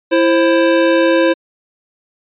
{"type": "tone pair together", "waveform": "square", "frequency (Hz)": [333, 529], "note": ["E4", "C5"], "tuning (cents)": [18, 19], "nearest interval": "minor sixth", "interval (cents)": 801, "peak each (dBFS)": -13, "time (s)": [0.11, 1.34], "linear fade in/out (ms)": 20, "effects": ["resampled to 8000 Hz"]}